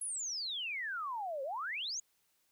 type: exponential two-way sweep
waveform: sine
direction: down then up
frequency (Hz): 10950 to 520 to 6990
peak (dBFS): -36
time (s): 0.01-2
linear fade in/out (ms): 5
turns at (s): 1.43
effects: white hiss -75 dBFS RMS until 2.51 s